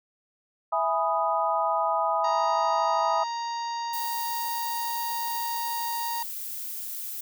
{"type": "chord", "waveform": "sine", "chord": "E major seventh", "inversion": "none", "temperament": "equal", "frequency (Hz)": [659.3, 830.6, 987.8, 1244.5], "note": ["E5", "G#5", "B5", "D#6"], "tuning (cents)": [0, 0, 0, 0], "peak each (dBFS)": -28, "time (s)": [0.72, 3.24], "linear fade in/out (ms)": 10}
{"type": "harmonic tone", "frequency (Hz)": 935, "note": "A#5", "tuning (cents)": 5, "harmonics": [1, 2, 3, 4, 5, 6, 7], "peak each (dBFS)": [-29, -43, -47, -46, -41, -53, -48], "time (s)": [2.24, 6.23], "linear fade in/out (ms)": 5}
{"type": "noise", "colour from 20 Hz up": "violet", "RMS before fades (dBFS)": -35, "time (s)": [3.93, 7.21], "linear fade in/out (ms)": 5}
{"effects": []}